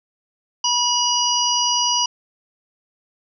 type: harmonic tone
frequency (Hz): 970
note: B5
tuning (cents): -31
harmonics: 1 / 3 / 5 / 6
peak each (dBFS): -22 / -22 / -22 / -22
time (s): 0.64-2.06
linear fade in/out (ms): 5
effects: none